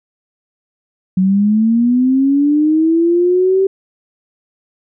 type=linear sweep; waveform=sine; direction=up; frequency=183.7 to 389 Hz; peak=-9 dBFS; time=1.17-3.67 s; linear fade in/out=5 ms; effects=none